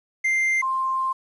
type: tone pair in turn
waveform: triangle / sine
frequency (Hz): 2093 / 1052.6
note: C7 / C6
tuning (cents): 0 / +10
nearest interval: octave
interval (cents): 1190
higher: first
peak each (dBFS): -17 / -21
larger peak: first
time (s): 0.24-0.62 / 0.62-1.13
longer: second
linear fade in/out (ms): 10
effects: resampled to 24000 Hz + 9-bit